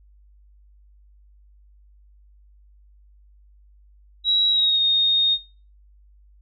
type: tone with pitch glide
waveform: sine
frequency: 3871 to 3703 Hz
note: B7 to A#7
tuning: -35 to -12 cents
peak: -16 dBFS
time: 4.24-5.38 s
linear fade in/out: 50 ms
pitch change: -77 cents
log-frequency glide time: 4.5-4.81 s
effects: noise-tail reverb RT60 0.4 s tail -20 dB re dry + added 50 Hz sine -50 dBFS peak until 6.41 s